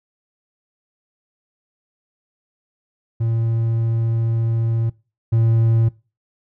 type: tone pair in turn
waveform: triangle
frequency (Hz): 114.3 / 113.88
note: A#2 / A#2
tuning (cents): -34 / -40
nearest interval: unison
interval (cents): 6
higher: first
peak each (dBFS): -15 / -11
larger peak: second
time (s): 3.2-4.9 / 5.32-5.89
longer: first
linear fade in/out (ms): 10
effects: noise-tail reverb RT60 0.3 s tail -21 dB re dry